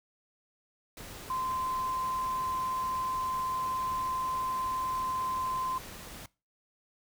sine tone in noise, 1035 Hz, C6, 19 cents flat, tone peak -30 dBFS, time 1.3-5.78 s, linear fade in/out 2 ms, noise pink, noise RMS -45 dBFS, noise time 0.97-6.26 s, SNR +12 dB, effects noise-tail reverb RT60 0.3 s tail -22 dB re dry

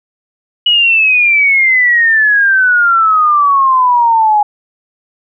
sine exponential sweep, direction down, 2938 to 825 Hz, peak -6 dBFS, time 0.66-4.43 s, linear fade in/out 5 ms, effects none

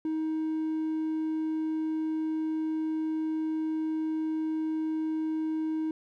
triangle tone, 315.3 Hz, D#4, 23 cents sharp, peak -25 dBFS, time 0.05-5.91 s, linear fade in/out 2 ms, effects tanh soft clip ceiling -21 dBFS

